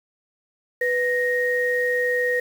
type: tone pair together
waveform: sine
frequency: 494.5 / 1867 Hz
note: B4 / A#6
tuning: +2 / +2 cents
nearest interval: octave + major seventh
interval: 2300 cents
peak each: -22 dBFS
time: 0.81-2.4 s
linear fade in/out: 5 ms
effects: 7-bit